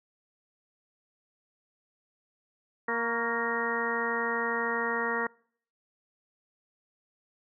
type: harmonic tone with a mistuned harmonic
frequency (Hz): 233.1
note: A#3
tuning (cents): 0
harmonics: 1 / 2 / 3 / 4 / 5 / 6 / 7 / 8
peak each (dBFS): -38 / -33 / -41 / -35 / -36 / -36 / -42 / -32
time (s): 2.88-5.27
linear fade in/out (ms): 5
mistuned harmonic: 5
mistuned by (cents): -50
effects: noise-tail reverb RT60 0.6 s tail -26 dB re dry